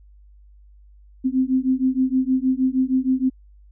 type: beating tone pair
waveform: sine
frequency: 256.9 / 263.3 Hz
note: C4 / C4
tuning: -32 / +11 cents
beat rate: 6.4 Hz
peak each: -20 dBFS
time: 1.24-3.3 s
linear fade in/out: 20 ms
effects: added 50 Hz sine -46 dBFS peak until 3.71 s